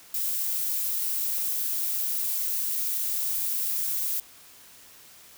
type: noise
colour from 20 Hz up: violet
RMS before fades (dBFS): -28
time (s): 0.14-4.2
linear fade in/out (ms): 2
effects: white hiss -51 dBFS RMS until 5.37 s